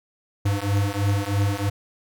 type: beating tone pair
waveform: square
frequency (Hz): 99.1 / 102.2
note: G2 / G#2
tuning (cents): +19 / -27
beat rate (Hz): 3.1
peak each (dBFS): -24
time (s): 0.45-1.7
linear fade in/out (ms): 10
effects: none